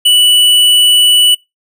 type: tone with hard clipping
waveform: sine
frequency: 2960 Hz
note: F#7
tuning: in tune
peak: -6 dBFS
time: 0.05-1.35 s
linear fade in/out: 10 ms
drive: 11 dB
effects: noise-tail reverb RT60 0.2 s tail -23 dB re dry